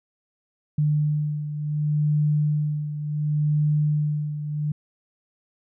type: beating tone pair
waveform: sine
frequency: 149.7 / 150.39 Hz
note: D3 / D3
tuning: +33 / +41 cents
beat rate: 0.69 Hz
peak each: -21 / -27 dBFS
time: 0.78-4.72 s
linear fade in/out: 5 ms
effects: none